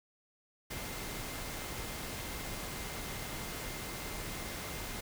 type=tone in noise; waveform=sine; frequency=2093 Hz; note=C7; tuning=in tune; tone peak=-52 dBFS; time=0.7-5.01 s; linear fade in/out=10 ms; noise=pink; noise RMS=-41 dBFS; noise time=0.7-5.01 s; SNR=-14 dB; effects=none